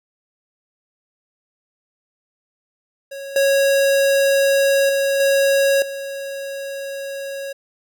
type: tone with level steps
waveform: square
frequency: 551 Hz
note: C#5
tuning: 11 cents flat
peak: -30 / -14 / -17 / -14 / -27 dBFS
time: 3.11-7.53 s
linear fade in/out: 10 ms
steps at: 3.36 / 4.89 / 5.2 / 5.82 s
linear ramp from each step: 2 ms
effects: none